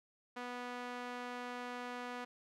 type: tone with band-pass filter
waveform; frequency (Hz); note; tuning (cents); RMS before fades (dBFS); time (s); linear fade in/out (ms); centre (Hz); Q
sawtooth; 245.8; B3; -8; -44; 0.36-2.25; 10; 1300; 0.69
effects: none